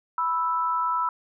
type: tone pair together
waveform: sine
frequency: 987.8 / 1318.5 Hz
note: B5 / E6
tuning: 0 / 0 cents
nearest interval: perfect fourth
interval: 500 cents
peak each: -25 / -25 dBFS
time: 0.18-1.09 s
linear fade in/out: 2 ms
effects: none